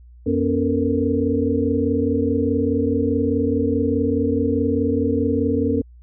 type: tone cluster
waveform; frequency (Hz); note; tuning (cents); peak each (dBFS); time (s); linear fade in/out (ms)
sine; 91.3 / 242.2 / 280.8 / 450.1 / 474.9; F#2 / B3 / C#4 / A4 / A#4; -23 / -34 / +22 / +39 / +32; -25 / -23 / -21 / -23 / -27; 0.26-5.82; 10
effects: added 60 Hz sine -42 dBFS peak until 6.02 s